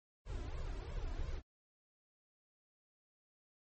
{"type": "noise with flanger", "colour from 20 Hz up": "brown", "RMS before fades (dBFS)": -41, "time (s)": [0.25, 1.42], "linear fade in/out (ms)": 50, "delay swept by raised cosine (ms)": [1.8, 3.1], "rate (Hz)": 2.9, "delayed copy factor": 1, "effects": ["MP3 32 kbps"]}